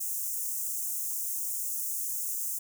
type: high-pass noise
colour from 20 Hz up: white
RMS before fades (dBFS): -33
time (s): 0-2.59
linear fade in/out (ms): 10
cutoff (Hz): 6300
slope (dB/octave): 48
effects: none